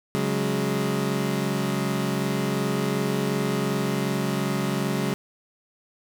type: chord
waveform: 25% pulse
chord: C# suspended fourth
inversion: none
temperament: equal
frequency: 138.59 / 185 / 207.7 Hz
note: C#3 / F#3 / G#3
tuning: 0 / 0 / 0 cents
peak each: -24 dBFS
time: 0.15-5.14 s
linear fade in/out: 0 ms
effects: none